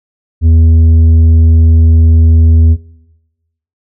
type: tone with tanh clipping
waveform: sine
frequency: 81.3 Hz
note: E2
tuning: 23 cents flat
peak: -4 dBFS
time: 0.41-2.77 s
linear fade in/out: 50 ms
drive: 6 dB
effects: noise-tail reverb RT60 1.0 s tail -20 dB re dry